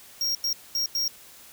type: tone bursts at uneven times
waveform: square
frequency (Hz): 5588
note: F8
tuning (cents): 0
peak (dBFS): -24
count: 4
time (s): 0.21-0.35 / 0.44-0.53 / 0.75-0.86 / 0.95-1.08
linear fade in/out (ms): 2
effects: white hiss -49 dBFS RMS until 1.52 s